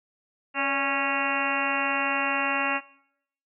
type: harmonic tone with a mistuned harmonic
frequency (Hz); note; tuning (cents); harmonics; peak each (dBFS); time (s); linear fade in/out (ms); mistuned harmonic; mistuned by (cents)
275.5; C#4; -11; 1 / 2 / 3 / 4 / 5 / 6 / 7 / 8 / 9 / 10; -34 / -34 / -32 / -32 / -32 / -34 / -33 / -35 / -34 / -29; 0.54-2.81; 50; 2; +65
effects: noise-tail reverb RT60 0.7 s tail -20 dB re dry